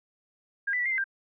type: tone with pitch steps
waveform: sine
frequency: 1618 / 1986 / 1952 / 2105 / 2062 / 1586 Hz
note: G#6 / B6 / B6 / C7 / C7 / G6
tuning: -46 / +9 / -21 / +10 / -26 / +20 cents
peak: -25 dBFS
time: 0.67-1.042 s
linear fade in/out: 10 ms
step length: 62 ms
effects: none